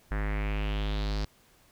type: tone with low-pass filter sweep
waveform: square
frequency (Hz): 51.6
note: G#1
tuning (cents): -10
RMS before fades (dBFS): -30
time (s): 0.11-1.25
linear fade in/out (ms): 5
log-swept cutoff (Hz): 1700 to 4900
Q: 3.8
effects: pink hiss -62 dBFS RMS until 1.71 s